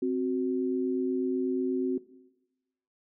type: tone pair together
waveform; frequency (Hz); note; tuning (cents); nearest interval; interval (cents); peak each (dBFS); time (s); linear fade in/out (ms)
sine; 261.8 / 370; C4 / F#4; +1 / 0; tritone; 599; -28; 0.02-1.98; 5
effects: noise-tail reverb RT60 1.0 s tail -18 dB re dry